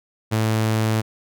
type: tone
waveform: sawtooth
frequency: 110 Hz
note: A2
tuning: in tune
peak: -14 dBFS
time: 0.31-1.02 s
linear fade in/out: 20 ms
effects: none